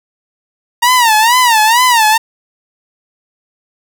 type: tone with vibrato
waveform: sawtooth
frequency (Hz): 931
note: A#5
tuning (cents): -2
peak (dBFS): -3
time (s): 0.82-2.18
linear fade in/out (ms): 10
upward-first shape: sine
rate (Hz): 2.2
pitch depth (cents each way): 150
effects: none